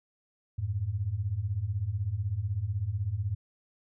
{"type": "beating tone pair", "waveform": "sine", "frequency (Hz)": [90, 106], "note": ["F#2", "G#2"], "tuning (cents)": [-47, 36], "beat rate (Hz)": 16, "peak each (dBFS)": [-33, -30], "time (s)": [0.58, 3.35], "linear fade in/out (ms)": 10, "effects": []}